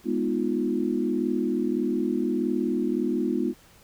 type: chord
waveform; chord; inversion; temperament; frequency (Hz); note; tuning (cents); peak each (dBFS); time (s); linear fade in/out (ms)
sine; F half-diminished seventh; first; equal with one note detuned; 207.7 / 246.9 / 311.1 / 352.7; Ab3 / Cb4 / Eb4 / F4; 0 / 0 / 0 / +17; -30 / -27 / -29 / -28; 0.04-3.54; 50
effects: pink hiss -55 dBFS RMS until 3.83 s